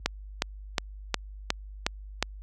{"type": "click train", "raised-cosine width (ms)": 0.2, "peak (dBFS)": -6, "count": 7, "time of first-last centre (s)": [0.06, 2.226], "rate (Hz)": 2.77, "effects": ["added 50 Hz sine -35 dBFS peak until 2.42 s", "high-pass 60 Hz 12 dB/octave"]}